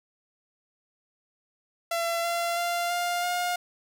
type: tone with pitch steps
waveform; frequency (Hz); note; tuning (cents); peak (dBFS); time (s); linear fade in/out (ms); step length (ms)
sawtooth; 676 / 684.6 / 693.4 / 702.3 / 711.2; E5 / F5 / F5 / F5 / F5; +43 / -35 / -13 / +10 / +31; -22; 1.91-3.56; 5; 330
effects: none